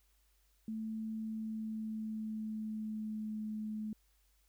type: tone with pitch glide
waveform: sine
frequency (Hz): 220 to 215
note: A3 to A3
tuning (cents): 0 to -40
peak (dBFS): -37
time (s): 0.68-3.93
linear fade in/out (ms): 2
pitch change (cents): -40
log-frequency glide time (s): 1.21-3.4
effects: added 50 Hz sine -70 dBFS peak until 4.48 s + white hiss -75 dBFS RMS until 4.48 s